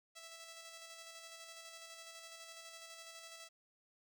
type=tone with tremolo; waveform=5% pulse; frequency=659.3 Hz; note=E5; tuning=in tune; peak=-39 dBFS; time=0.15-3.49 s; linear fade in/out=20 ms; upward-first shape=square; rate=12 Hz; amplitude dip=30%; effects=none